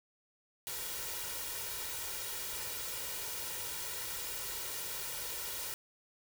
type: noise with comb filter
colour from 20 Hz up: white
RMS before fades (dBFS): -40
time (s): 0.67-5.74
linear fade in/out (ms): 0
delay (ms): 2.1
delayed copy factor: +0.65
effects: none